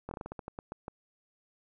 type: slowing click train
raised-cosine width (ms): 1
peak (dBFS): -25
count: 12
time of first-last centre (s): 0.09-0.881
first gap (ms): 22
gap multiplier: 1.22
effects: none